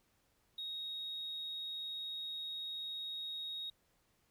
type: tone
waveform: triangle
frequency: 3759 Hz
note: A#7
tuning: 14 cents sharp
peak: -37 dBFS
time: 0.58-3.7 s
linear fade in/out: 5 ms
effects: tanh soft clip ceiling -37 dBFS + pink hiss -75 dBFS RMS until 4.3 s